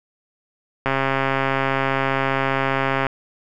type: click train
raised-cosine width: 0.5 ms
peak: -5 dBFS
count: 299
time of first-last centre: 0.86-3.067 s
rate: 135 Hz
effects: none